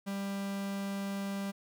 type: tone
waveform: 45% pulse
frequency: 197.7 Hz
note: G3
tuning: 15 cents sharp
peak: -34 dBFS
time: 0.06-1.52 s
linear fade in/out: 20 ms
effects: none